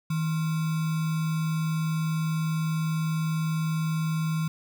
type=tone with sample-and-hold; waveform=sine; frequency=160 Hz; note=D#3; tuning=49 cents sharp; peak=-24 dBFS; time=0.1-4.48 s; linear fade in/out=5 ms; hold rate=1225 Hz; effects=none